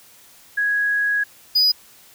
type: tone pair in turn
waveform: sine / triangle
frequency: 1661.2 / 4948 Hz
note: G#6 / D#8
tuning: 0 / -10 cents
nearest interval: octave + perfect fifth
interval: 1890 cents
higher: second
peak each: -17 / -12 dBFS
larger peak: second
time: 0.57-1.24 / 1.55-1.72 s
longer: first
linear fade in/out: 10 ms
effects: white hiss -49 dBFS RMS until 2.14 s